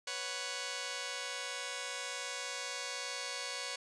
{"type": "chord", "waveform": "5% pulse", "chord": "B suspended second", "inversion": "none", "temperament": "just", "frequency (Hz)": [493.9, 555.6, 740.8], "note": ["B4", "C#5", "F#5"], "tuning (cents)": [0, 4, 2], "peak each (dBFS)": [-31, -30, -35], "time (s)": [0.07, 3.76], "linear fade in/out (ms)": 5, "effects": ["resampled to 24000 Hz"]}